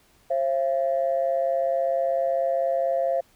sine tone pair together, 534.6 / 679 Hz, C5 / F5, +37 / -49 cents, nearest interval major third, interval 414 cents, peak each -23 dBFS, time 0.3-3.21 s, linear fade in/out 10 ms, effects tanh soft clip ceiling -14 dBFS + pink hiss -60 dBFS RMS until 3.35 s

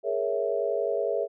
sine chord, A# half-diminished seventh, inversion third, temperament equal, 415.3 / 466.2 / 554.4 / 659.3 Hz, G#4 / A#4 / C#5 / E5, 0 / 0 / 0 / 0 cents, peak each -30 dBFS, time 0.03-1.28 s, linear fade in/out 50 ms, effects none

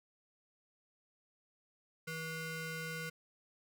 25% pulse ring-modulated tone, 646 Hz, E5, 35 cents flat, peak -33 dBFS, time 2.07-3.1 s, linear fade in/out 10 ms, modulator 808 Hz, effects none

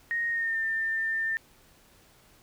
sine tone with pitch glide, 1864.7 to 1797 Hz, A#6 to A6, 0 to +36 cents, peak -26 dBFS, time 0.11-1.37 s, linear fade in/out 0 ms, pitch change -64 cents, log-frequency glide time 0.3-0.6 s, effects pink hiss -59 dBFS RMS until 2.42 s

